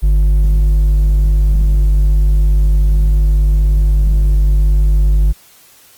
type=tone with hard clipping; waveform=sine; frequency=50.2 Hz; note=G1; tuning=42 cents sharp; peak=-9 dBFS; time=0.02-5.33 s; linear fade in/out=20 ms; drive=4 dB; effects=white hiss -45 dBFS RMS until 5.97 s + Opus 24 kbps